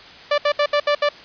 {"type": "tone bursts at uneven times", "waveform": "sawtooth", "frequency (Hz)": 585, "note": "D5", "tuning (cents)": -7, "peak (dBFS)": -11, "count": 6, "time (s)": [[0.31, 0.38], [0.45, 0.52], [0.59, 0.66], [0.73, 0.8], [0.87, 0.95], [1.02, 1.09]], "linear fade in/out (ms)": 5, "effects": ["white hiss -41 dBFS RMS until 1.24 s", "resampled to 11025 Hz"]}